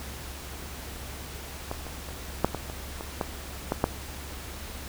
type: clicks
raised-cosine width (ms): 1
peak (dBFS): -17 / -23 / -26 / -6 / -16 / -25 / -22 / -12 / -11 / -7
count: 10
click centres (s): 1.714 / 1.867 / 2.088 / 2.446 / 2.547 / 2.699 / 3.009 / 3.212 / 3.721 / 3.841
effects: added 69 Hz sine -41 dBFS peak until 4.88 s + pink hiss -41 dBFS RMS until 4.88 s